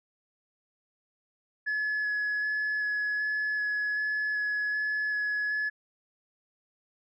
sine tone with vibrato, 1700 Hz, G#6, 40 cents sharp, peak -25 dBFS, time 1.66-5.7 s, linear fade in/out 20 ms, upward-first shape square, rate 1.3 Hz, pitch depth 8 cents each way, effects tanh soft clip ceiling -25 dBFS

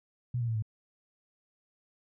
sine tone with pitch steps, 122.8 / 117.8 / 113 / 108.4 Hz, B2 / A#2 / A2 / A2, -9 / +19 / +47 / -25 cents, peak -28 dBFS, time 0.34-0.624 s, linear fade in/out 5 ms, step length 71 ms, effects none

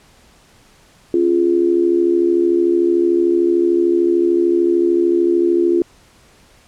sine tone with amplitude modulation, 345.8 Hz, F4, 17 cents flat, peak -8 dBFS, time 1.14-5.82 s, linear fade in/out 2 ms, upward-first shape sine, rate 73.4 Hz, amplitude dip 75%, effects pink hiss -50 dBFS RMS until 6.67 s + low-pass 10000 Hz 12 dB/octave

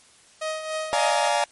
sawtooth tone with tremolo, 628 Hz, D#5, 16 cents sharp, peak -21 dBFS, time 0.41-1.29 s, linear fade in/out 10 ms, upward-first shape triangle, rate 3.5 Hz, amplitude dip 60%
40% pulse chord, Bb dominant seventh, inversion first, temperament just, 582.7 / 699.2 / 839.1 / 932.3 Hz, D5 / F5 / Ab5 / Bb5, -14 / +2 / +18 / 0 cents, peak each -25 / -25 / -24 / -26 dBFS, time 0.93-1.44 s, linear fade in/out 0 ms
effects white hiss -54 dBFS RMS until 1.51 s + MP3 48 kbps

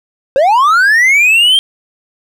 triangle linear sweep, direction up, 511 to 3207 Hz, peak -4 dBFS, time 0.36-1.59 s, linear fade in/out 0 ms, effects none

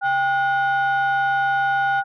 sine tone pair together, 792 / 1449.2 Hz, G5 / F#6, +18 / -36 cents, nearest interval minor seventh, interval 1046 cents, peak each -17 / -19 dBFS, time 0.01-2.04 s, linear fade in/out 50 ms, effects tanh soft clip ceiling -14 dBFS

